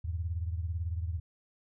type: beating tone pair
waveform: sine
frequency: 81.8 / 99.8 Hz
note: E2 / G2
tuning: -13 / +32 cents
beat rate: 18 Hz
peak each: -32 / -38 dBFS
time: 0.04-1.2 s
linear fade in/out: 10 ms
effects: none